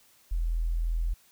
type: tone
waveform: sine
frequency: 41.44 Hz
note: E1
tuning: 10 cents sharp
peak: -25 dBFS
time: 0.31-1.14 s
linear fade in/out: 10 ms
effects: white hiss -61 dBFS RMS until 1.31 s